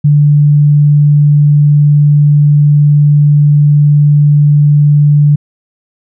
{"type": "tone", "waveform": "sine", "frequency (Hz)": 146.83, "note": "D3", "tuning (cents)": 0, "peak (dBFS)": -3, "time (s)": [0.04, 5.36], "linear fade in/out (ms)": 10, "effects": []}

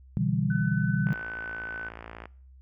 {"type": "chord", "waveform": "sine", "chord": "E minor seventh", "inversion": "second", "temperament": "equal", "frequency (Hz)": [123.47, 146.83, 164.81, 196], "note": ["B2", "D3", "E3", "G3"], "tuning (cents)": [0, 0, 0, 0], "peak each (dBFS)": -29, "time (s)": [0.17, 1.13], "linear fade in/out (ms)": 0}
{"type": "tone", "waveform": "sine", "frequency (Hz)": 1507, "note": "F#6", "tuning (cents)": 31, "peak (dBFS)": -34, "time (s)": [0.5, 1.89], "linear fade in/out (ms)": 5}
{"type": "click train", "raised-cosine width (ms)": 0.5, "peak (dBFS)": -25, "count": 68, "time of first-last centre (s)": [1.07, 2.256], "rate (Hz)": 56.5}
{"effects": ["noise-tail reverb RT60 0.5 s tail -23 dB re dry", "added 65 Hz sine -49 dBFS peak until 2.61 s"]}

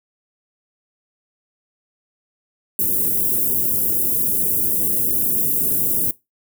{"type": "band-stop noise", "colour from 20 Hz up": "white", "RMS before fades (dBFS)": -19, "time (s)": [2.79, 6.11], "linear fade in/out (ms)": 2, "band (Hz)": [420, 11000], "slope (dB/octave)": 24, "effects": ["noise-tail reverb RT60 0.2 s tail -19 dB re dry", "high-pass 80 Hz 12 dB/octave"]}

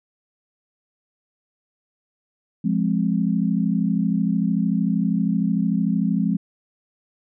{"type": "chord", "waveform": "sine", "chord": "F minor", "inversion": "none", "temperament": "equal", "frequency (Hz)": [174.61, 207.7, 261.6], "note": ["F3", "Ab3", "C4"], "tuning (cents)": [0, 0, 0], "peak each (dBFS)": [-22, -21, -25], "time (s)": [2.64, 6.37], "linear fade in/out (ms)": 10, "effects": []}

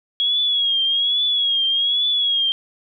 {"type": "tone with vibrato", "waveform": "sine", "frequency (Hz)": 3314, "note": "G#7", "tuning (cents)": -4, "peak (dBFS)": -16, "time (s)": [0.2, 2.52], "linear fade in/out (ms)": 0, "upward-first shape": "triangle", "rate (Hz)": 1.2, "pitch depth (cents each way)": 84, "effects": []}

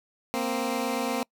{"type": "tone pair together", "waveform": "15% pulse", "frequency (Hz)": [233.1, 261.6], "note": ["A#3", "C4"], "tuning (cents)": [0, 0], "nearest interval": "major second", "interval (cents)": 200, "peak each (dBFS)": -23, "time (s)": [0.34, 1.23], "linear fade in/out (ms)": 0, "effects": ["noise-tail reverb RT60 0.1 s tail -26 dB re dry"]}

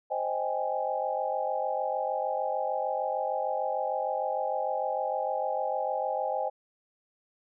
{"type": "chord", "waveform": "sine", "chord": "Ab major seventh", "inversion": "first", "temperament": "equal", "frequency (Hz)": [523.3, 622.3, 784, 830.6], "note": ["C5", "Eb5", "G5", "Ab5"], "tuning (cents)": [0, 0, 0, 0], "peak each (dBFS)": -33, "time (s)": [0.1, 6.5], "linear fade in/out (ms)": 20, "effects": []}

